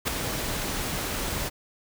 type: noise with ADSR envelope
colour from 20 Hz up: pink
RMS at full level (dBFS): -23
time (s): 0.05-1.5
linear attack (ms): 27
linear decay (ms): 9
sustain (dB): -7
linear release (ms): 28
effects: none